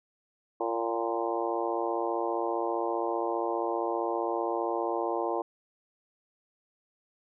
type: harmonic tone with a mistuned harmonic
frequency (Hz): 115.2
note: A#2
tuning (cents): -20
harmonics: 3 / 4 / 5 / 6 / 7 / 8 / 9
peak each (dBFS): -33 / -34 / -35 / -36 / -36 / -37 / -38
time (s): 0.6-5.42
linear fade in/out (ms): 5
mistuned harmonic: 6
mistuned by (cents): +37
effects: none